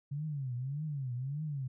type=tone with vibrato; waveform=sine; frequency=137.6 Hz; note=C#3; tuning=12 cents flat; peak=-34 dBFS; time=0.11-1.68 s; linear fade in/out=10 ms; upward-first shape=triangle; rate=1.7 Hz; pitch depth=240 cents each way; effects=none